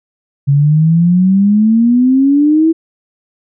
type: exponential sweep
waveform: sine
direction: up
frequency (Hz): 137.9 to 329.6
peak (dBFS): -6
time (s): 0.47-2.73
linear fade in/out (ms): 20
effects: none